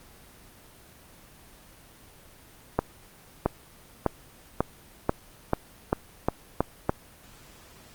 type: accelerating click train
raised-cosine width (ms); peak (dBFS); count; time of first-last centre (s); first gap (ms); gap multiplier
1; -7; 10; 2.79-6.894; 670; 0.9
effects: pink hiss -52 dBFS RMS until 7.94 s + Opus 24 kbps